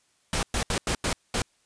pink noise bursts at uneven times, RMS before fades -26 dBFS, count 6, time 0.33-0.43 / 0.54-0.63 / 0.7-0.78 / 0.87-0.95 / 1.04-1.13 / 1.34-1.42 s, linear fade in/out 2 ms, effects white hiss -67 dBFS RMS until 1.65 s + resampled to 22050 Hz

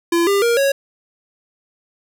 square tone with pitch steps, 340 / 399.7 / 469.9 / 552.3 Hz, F4 / G4 / A#4 / C#5, -46 / +34 / +14 / -6 cents, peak -14 dBFS, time 0.12-0.72 s, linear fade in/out 5 ms, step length 150 ms, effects none

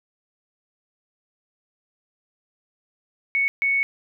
sine tone bursts at uneven times, 2217 Hz, C#7, in tune, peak -18 dBFS, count 2, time 3.35-3.48 / 3.62-3.83 s, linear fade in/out 0 ms, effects none

